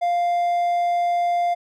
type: tone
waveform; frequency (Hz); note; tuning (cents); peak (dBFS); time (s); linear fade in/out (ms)
triangle; 698.5; F5; 0; -16; 0.01-1.55; 20
effects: none